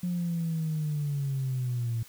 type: linear sweep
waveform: sine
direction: down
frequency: 179.1 to 113.3 Hz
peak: -26 dBFS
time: 0.03-2.03 s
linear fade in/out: 5 ms
effects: tanh soft clip ceiling -23 dBFS + white hiss -53 dBFS RMS until 2.08 s